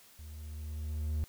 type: tone with level ramp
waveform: triangle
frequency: 76.3 Hz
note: D#2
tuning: 33 cents flat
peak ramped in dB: -43 to -27 dBFS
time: 0.19-1.24 s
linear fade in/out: 0 ms
effects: white hiss -59 dBFS RMS until 1.28 s